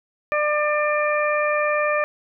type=harmonic tone; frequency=597 Hz; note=D5; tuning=28 cents sharp; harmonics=1 / 2 / 3 / 4; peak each=-21 / -24 / -26 / -27 dBFS; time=0.32-2.04 s; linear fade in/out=0 ms; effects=none